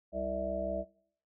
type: harmonic tone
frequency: 65.41 Hz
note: C2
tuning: in tune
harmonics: 1 / 3 / 5 / 7 / 9 / 10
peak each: -43 / -42 / -43 / -46 / -36 / -35 dBFS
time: 0.12-0.85 s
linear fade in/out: 50 ms
effects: noise-tail reverb RT60 0.6 s tail -21 dB re dry